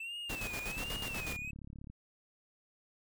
triangle tone with vibrato, 2637 Hz, E7, in tune, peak -38 dBFS, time 0-1.51 s, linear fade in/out 5 ms, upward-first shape sine, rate 1.3 Hz, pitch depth 140 cents each way
pink noise with tremolo, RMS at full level -40 dBFS, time 0.29-1.37 s, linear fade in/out 10 ms, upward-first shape square, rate 8.2 Hz, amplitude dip 60%
click train, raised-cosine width 5 ms, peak -36 dBFS, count 41, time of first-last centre 0.77-1.9 s, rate 35.4 Hz
effects none

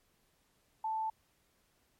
sine tone, 880 Hz, A5, in tune, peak -32 dBFS, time 0.84-1.1 s, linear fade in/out 5 ms, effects pink hiss -73 dBFS RMS until 1.99 s + MP3 64 kbps

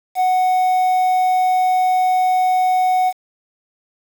triangle tone with quantisation, 740 Hz, F#5, in tune, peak -11 dBFS, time 0.15-3.13 s, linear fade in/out 50 ms, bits 6, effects none

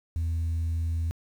sine tone, 82.41 Hz, E2, in tune, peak -23 dBFS, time 0.16-1.11 s, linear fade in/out 0 ms, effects tanh soft clip ceiling -24 dBFS + 9-bit

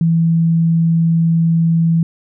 sine tone, 165.3 Hz, E3, 5 cents sharp, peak -10 dBFS, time 0.01-2.03 s, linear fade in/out 2 ms, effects none

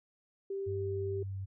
sine tone, 392 Hz, G4, in tune, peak -34 dBFS, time 0.5-1.23 s, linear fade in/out 5 ms
sine tone with vibrato, 97 Hz, G2, 18 cents flat, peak -36 dBFS, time 0.66-1.46 s, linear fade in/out 20 ms, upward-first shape sine, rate 2.3 Hz, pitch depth 9 cents each way
effects none

